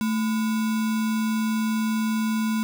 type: tone with sample-and-hold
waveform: sine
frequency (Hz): 220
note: A3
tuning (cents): 0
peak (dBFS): -21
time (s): 0.01-2.63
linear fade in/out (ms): 0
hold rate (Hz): 1225
effects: none